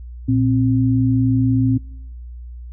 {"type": "tone pair together", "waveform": "sine", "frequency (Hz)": [116.54, 262.8], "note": ["A#2", "C4"], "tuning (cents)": [0, 8], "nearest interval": "octave + major second", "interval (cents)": 1408, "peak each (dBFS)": -16, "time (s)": [0.28, 1.78], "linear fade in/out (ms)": 10, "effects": ["noise-tail reverb RT60 0.9 s tail -24 dB re dry", "added 60 Hz sine -31 dBFS peak until 2.72 s"]}